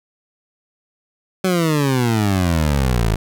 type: exponential sweep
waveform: 20% pulse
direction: down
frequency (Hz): 190.7 to 51.7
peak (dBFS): -10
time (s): 1.44-3.16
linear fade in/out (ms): 5
effects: none